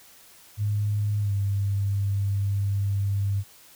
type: tone with pitch glide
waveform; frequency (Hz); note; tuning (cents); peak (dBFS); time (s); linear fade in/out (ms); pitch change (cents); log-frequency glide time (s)
sine; 103.83 to 99.6; G#2 to G2; 0 to +28; -22; 0.57-3.44; 50; -72; 1.2-1.33
effects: white hiss -52 dBFS RMS until 3.75 s